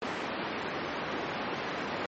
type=band-pass noise; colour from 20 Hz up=pink; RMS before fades=-35 dBFS; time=0.02-2.06 s; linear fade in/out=2 ms; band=240 to 2400 Hz; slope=12 dB/octave; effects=MP3 32 kbps